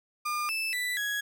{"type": "tone with pitch steps", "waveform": "35% pulse", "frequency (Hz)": [1206, 2634, 1979, 1666], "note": ["D6", "E7", "B6", "G#6"], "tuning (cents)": [46, -2, 3, 5], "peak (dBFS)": -27, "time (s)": [0.25, 1.21], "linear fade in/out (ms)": 10, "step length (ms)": 240, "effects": []}